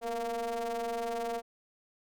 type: ring-modulated tone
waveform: square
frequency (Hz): 114.4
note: A#2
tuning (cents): -32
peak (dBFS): -30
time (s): 0.01-1.42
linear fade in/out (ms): 50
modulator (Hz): 583
effects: none